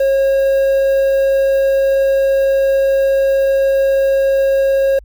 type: tone with quantisation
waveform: triangle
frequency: 543 Hz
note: C#5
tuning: 36 cents flat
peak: -8 dBFS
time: 0-4.99 s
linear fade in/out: 5 ms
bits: 6
effects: added 50 Hz sine -36 dBFS peak until 5.04 s + MP3 64 kbps